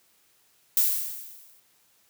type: noise with exponential decay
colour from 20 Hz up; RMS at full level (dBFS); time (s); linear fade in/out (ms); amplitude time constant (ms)
violet; -19; 0.77-1.6; 2; 180
effects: white hiss -64 dBFS RMS until 2.09 s + high-pass 60 Hz 12 dB/octave